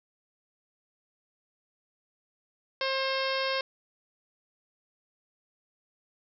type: harmonic tone with a mistuned harmonic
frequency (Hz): 533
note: C5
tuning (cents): +32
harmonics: 1 / 2 / 3 / 4 / 5 / 6 / 7 / 8 / 9 / 10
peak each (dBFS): -31 / -34 / -36 / -37 / -38 / -39 / -39 / -40 / -41 / -41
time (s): 2.81-3.61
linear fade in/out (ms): 2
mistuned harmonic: 8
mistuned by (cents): +30
effects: none